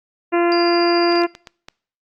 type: harmonic tone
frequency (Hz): 344.6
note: F4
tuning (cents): -23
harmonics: 1 / 2 / 3 / 4 / 5 / 6 / 7 / 8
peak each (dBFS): -15 / -21 / -25 / -27 / -29 / -31 / -32 / -33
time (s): 0.32-1.27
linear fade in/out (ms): 20
type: tone with tremolo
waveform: sine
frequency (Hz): 4786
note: D8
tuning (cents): +32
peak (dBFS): -22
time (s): 0.52-1.22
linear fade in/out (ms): 0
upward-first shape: sine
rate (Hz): 14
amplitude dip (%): 35
type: clicks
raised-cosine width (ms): 0.2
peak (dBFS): -18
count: 6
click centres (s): 1.123 / 1.156 / 1.236 / 1.351 / 1.472 / 1.685
effects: noise-tail reverb RT60 0.5 s tail -23 dB re dry + Opus 48 kbps